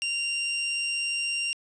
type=tone; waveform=sawtooth; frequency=2777 Hz; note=F7; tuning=10 cents flat; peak=-23 dBFS; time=0.02-1.53 s; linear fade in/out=0 ms; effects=resampled to 22050 Hz + 9-bit